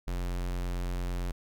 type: tone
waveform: square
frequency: 44.44 Hz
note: F1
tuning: 31 cents sharp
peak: -31 dBFS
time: 0.07-1.32 s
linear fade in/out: 10 ms
effects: none